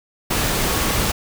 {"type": "tone in noise", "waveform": "sine", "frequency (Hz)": 1108.7, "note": "C#6", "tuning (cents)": 0, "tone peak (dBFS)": -30, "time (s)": [0.69, 0.96], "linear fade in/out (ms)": 10, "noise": "pink", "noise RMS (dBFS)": -20, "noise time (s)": [0.3, 1.12], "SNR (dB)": -13, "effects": []}